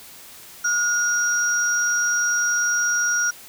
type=tone pair together; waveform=sine; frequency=1430 / 5720 Hz; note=F6 / F8; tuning=+41 / +41 cents; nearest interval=2 octaves; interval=2400 cents; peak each=-20 / -22 dBFS; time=0.64-3.31 s; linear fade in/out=10 ms; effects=white hiss -43 dBFS RMS until 3.48 s